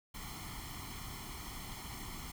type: noise with comb filter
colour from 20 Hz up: pink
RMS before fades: -45 dBFS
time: 0.14-2.32 s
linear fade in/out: 10 ms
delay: 0.94 ms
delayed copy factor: +0.75
effects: none